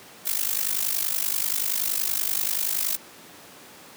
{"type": "noise with amplitude modulation", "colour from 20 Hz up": "blue", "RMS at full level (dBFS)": -22, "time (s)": [0.25, 2.97], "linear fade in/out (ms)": 20, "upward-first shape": "sine", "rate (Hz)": 50.5, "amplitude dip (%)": 85, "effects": ["pink hiss -46 dBFS RMS until 3.96 s", "high-pass 200 Hz 12 dB/octave"]}